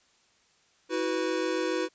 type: chord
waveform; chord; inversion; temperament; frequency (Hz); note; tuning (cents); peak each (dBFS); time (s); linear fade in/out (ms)
square; E suspended second; none; equal with one note detuned; 323 / 370 / 493.9; E4 / F#4 / B4; -35 / 0 / 0; -32; 0.89-1.89; 50
effects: white hiss -65 dBFS RMS until 1.94 s + resampled to 16000 Hz